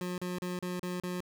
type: tone bursts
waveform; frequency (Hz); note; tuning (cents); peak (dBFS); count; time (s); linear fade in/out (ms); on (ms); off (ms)
25% pulse; 179.9; F#3; -48; -30; 6; 0.01-1.205; 2; 170; 35
effects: none